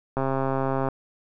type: click train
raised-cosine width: 1 ms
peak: -12 dBFS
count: 97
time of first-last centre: 0.17-0.886 s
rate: 134 Hz
effects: none